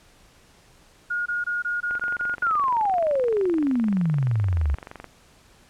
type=tone bursts; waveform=sine; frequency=1433 Hz; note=F6; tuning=44 cents sharp; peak=-23 dBFS; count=7; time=1.1-2.352 s; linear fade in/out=10 ms; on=160 ms; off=22 ms
type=click train; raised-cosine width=0.5 ms; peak=-22 dBFS; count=74; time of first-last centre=1.91-5.043 s; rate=23.3 Hz
type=exponential sweep; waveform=sine; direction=down; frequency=1469 to 66.3 Hz; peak=-19 dBFS; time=2.42-4.75 s; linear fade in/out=5 ms
effects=pink hiss -55 dBFS RMS until 5.69 s + low-pass 10000 Hz 12 dB/octave